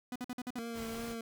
45% pulse tone bursts, 248.2 Hz, B3, 9 cents sharp, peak -37 dBFS, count 6, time 0.12-0.592 s, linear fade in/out 2 ms, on 37 ms, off 50 ms
25% pulse tone with vibrato, 229.4 Hz, A#3, 28 cents flat, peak -35 dBFS, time 0.58-1.21 s, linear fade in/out 2 ms, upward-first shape triangle, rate 2.6 Hz, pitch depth 31 cents each way
pink noise, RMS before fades -47 dBFS, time 0.73-1.16 s, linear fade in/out 50 ms
effects none

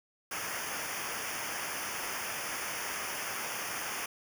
pink noise with comb filter, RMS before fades -37 dBFS, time 0.31-4.06 s, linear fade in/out 5 ms, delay 0.25 ms, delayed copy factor -1, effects none

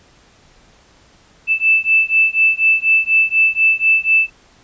sine beating tone pair, 2637 / 2641.1 Hz, E7 / E7, 0 / +3 cents, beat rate 4.1 Hz, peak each -14 dBFS, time 1.47-4.3 s, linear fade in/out 50 ms, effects pink hiss -50 dBFS RMS until 4.63 s + resampled to 16000 Hz

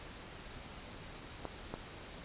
clicks, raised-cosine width 1 ms, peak -24 dBFS, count 2, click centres 1.453 / 1.74 s, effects pink hiss -49 dBFS RMS until 2.24 s + resampled to 8000 Hz

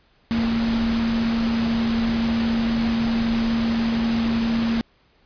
sine tone in noise, 229.3 Hz, A#3, 28 cents flat, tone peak -19 dBFS, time 0.31-4.81 s, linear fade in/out 0 ms, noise pink, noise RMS -29 dBFS, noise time 0.31-4.81 s, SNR +7 dB, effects pink hiss -60 dBFS RMS until 5.25 s + resampled to 11025 Hz

